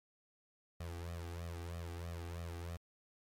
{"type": "tone with flanger", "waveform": "sawtooth", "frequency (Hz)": 85.1, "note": "F2", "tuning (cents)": -44, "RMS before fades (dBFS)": -44, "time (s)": [0.8, 2.77], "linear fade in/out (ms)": 5, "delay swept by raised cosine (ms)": [1.6, 2.6], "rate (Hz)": 3.1, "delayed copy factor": 0.9, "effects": ["MP3 64 kbps"]}